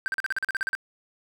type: tone bursts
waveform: triangle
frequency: 1563 Hz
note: G6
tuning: 6 cents flat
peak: -22 dBFS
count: 12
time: 0.06-0.751 s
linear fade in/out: 0 ms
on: 20 ms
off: 41 ms
effects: none